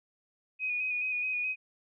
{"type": "tone with vibrato", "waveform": "sine", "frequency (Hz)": 2489, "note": "D#7", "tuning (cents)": 0, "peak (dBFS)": -29, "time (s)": [0.59, 1.56], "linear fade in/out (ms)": 50, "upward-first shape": "square", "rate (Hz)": 4.7, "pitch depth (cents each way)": 23, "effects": []}